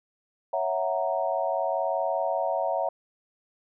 sine chord, F# dominant seventh, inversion second, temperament equal, 554.4 / 659.3 / 740 / 932.3 Hz, C#5 / E5 / F#5 / A#5, 0 / 0 / 0 / 0 cents, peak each -30 / -28 / -30 / -32 dBFS, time 0.53-2.89 s, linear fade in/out 5 ms, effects none

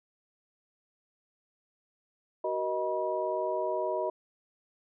sine tone cluster, 376.6 / 475.4 / 625 / 967 Hz, F#4 / A#4 / D#5 / B5, +31 / +34 / +8 / -37 cents, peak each -34 / -37 / -31 / -35 dBFS, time 2.44-4.1 s, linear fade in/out 5 ms, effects none

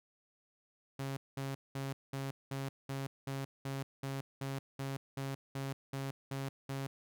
sawtooth tone bursts, 136.3 Hz, C#3, 29 cents flat, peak -33 dBFS, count 16, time 0.99-6.87 s, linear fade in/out 5 ms, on 180 ms, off 200 ms, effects none

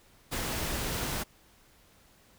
pink noise, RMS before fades -33 dBFS, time 0.31-1.24 s, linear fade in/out 20 ms, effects pink hiss -61 dBFS RMS until 2.38 s

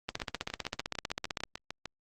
two click trains, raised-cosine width 0.2 ms, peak -20 / -15 dBFS, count 12 / 22, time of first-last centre 0.2-1.857 / 0.09-1.436 s, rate 6.64 / 15.6 Hz, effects Opus 24 kbps

